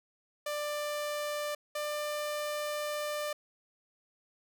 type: tone pair in turn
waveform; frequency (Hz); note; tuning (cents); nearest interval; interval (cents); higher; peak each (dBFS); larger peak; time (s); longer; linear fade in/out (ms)
sawtooth; 592 / 595.1; D5 / D5; +14 / +23; unison; 9; second; -29 / -29; neither; 0.46-1.55 / 1.75-3.33; second; 5
effects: none